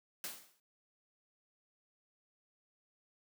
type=noise with exponential decay; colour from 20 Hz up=white; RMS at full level=-39 dBFS; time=0.24-0.6 s; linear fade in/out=1 ms; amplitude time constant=77 ms; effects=high-pass 150 Hz 12 dB/octave